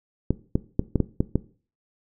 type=clicks; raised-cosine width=3 ms; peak=-7 dBFS; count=7; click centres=0.306 / 0.555 / 0.794 / 0.957 / 1.003 / 1.205 / 1.356 s; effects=noise-tail reverb RT60 0.4 s tail -18 dB re dry